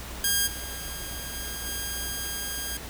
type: tone with level steps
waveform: 5% pulse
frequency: 1620 Hz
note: G#6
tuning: 43 cents flat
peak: -11 / -25 / -23 / -20 dBFS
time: 0.24-2.77 s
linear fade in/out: 2 ms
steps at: 0.46 / 1.33 / 1.65 s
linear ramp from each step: 20 ms
effects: added 60 Hz sine -40 dBFS peak until 2.89 s + pink hiss -40 dBFS RMS until 2.89 s